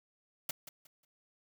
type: noise with echo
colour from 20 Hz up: white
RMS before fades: -35 dBFS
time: 0.49-0.51 s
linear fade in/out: 5 ms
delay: 180 ms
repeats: 3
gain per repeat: -12 dB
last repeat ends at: 1.05 s
effects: none